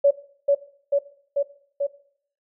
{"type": "tone with echo", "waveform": "sine", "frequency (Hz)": 565, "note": "C#5", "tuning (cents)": 33, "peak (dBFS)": -12, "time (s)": [0.04, 0.11], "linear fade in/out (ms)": 10, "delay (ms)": 440, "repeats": 4, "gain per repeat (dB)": -2, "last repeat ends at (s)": 1.87, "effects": ["noise-tail reverb RT60 0.6 s tail -17 dB re dry"]}